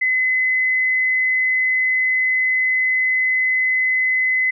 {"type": "tone", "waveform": "sine", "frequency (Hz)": 2030, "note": "B6", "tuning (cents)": 47, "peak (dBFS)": -15, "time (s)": [0.01, 4.51], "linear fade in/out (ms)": 10, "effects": []}